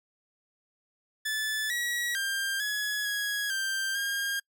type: tone with pitch steps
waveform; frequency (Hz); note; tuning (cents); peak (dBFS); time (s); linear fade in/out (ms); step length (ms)
sawtooth; 1740 / 1919 / 1593 / 1686 / 1663 / 1575 / 1614; A6 / A#6 / G6 / G#6 / G#6 / G6 / G#6; -20 / +50 / +27 / +26 / +2 / +8 / -50; -25; 1.25-4.4; 10; 450
effects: noise-tail reverb RT60 0.1 s tail -26 dB re dry